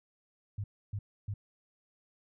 sine tone bursts, 102.1 Hz, G#2, 29 cents flat, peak -33 dBFS, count 3, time 0.58-1.34 s, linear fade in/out 5 ms, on 60 ms, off 290 ms, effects none

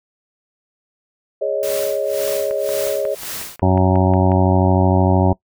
sine chord, Ab suspended fourth, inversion none, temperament equal with one note detuned, 413.6 / 554.4 / 622.3 Hz, Ab4 / Db5 / Eb5, -7 / 0 / 0 cents, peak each -24 / -20 / -22 dBFS, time 1.41-3.15 s, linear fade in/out 10 ms
white noise with tremolo, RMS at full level -27 dBFS, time 1.63-3.56 s, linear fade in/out 0 ms, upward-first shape sine, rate 1.9 Hz, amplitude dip 90%
click train, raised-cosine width 0.5 ms, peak -18 dBFS, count 11, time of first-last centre 2.51-4.318 s, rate 5.53 Hz
harmonic tone, 93.1 Hz, F#2, 11 cents sharp, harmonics 1 / 2 / 3 / 4 / 6 / 7 / 8 / 9 / 10, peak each -15 / -18 / -20 / -21 / -23 / -23 / -24 / -25 / -25 dBFS, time 3.62-5.33 s, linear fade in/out 5 ms
effects noise-tail reverb RT60 0.1 s tail -22 dB re dry

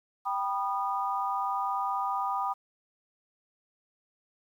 sine chord, G augmented, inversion none, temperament just, 784 / 980 / 1225 Hz, G5 / B5 / D#6, 0 / -14 / -27 cents, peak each -32 dBFS, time 0.25-2.54 s, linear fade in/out 20 ms, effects 10-bit

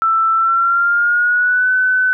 sine tone with pitch glide, 1329 to 1509.1 Hz, E6 to F#6, +14 to +34 cents, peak -11 dBFS, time 0.02-2.13 s, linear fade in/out 0 ms, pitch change +220 cents, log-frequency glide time 0.34-1.72 s, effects none

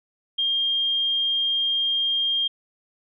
sine tone, 3212 Hz, G7, 41 cents sharp, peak -20 dBFS, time 0.38-2.48 s, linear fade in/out 10 ms, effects none

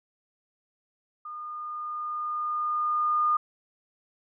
sine tone with level ramp, 1218 Hz, D#6, 37 cents flat, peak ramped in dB -36 to -20 dBFS, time 1.25-3.37 s, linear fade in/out 5 ms, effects none

